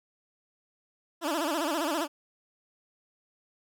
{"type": "tone with vibrato", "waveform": "15% pulse", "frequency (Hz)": 312.4, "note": "D#4", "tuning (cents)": 7, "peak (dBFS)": -21, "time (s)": [1.21, 2.08], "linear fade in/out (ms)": 50, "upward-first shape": "sine", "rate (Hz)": 15, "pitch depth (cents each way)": 170, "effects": []}